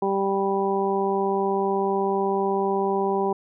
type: harmonic tone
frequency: 196 Hz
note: G3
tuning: in tune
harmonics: 1 / 2 / 3 / 4 / 5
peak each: -29 / -23 / -34 / -27 / -29 dBFS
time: 0.02-3.33 s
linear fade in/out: 5 ms
effects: none